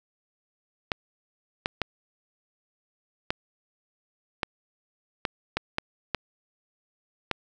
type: clicks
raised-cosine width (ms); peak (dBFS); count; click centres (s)
0.3; -9; 10; 0.918 / 1.659 / 1.817 / 3.305 / 4.432 / 5.252 / 5.57 / 5.784 / 6.147 / 7.313
effects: none